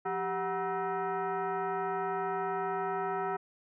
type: tone with frequency modulation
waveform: sine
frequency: 174.61 Hz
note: F3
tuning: in tune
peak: -30 dBFS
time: 0.05-3.37 s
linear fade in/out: 10 ms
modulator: 566 Hz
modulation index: 2.1
effects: none